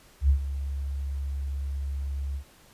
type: tone with ADSR envelope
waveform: sine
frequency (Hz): 69.3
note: C#2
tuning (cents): 0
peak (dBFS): -15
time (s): 0.21-2.44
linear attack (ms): 82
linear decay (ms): 94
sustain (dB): -13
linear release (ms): 85
effects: pink hiss -56 dBFS RMS until 2.73 s + resampled to 32000 Hz